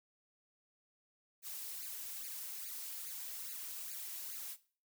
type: noise with flanger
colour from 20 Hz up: blue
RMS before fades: -45 dBFS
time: 1.42-4.57 s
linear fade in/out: 50 ms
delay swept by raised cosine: 0.44 to 3.14 ms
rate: 2.4 Hz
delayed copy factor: +0.85
effects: noise-tail reverb RT60 0.4 s tail -17 dB re dry